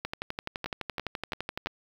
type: two click trains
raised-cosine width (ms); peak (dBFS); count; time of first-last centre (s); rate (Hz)
0.3; -17 / -16; 4 / 20; 0.66-1.67 / 0.05-1.66; 2.97 / 11.8
effects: 7-bit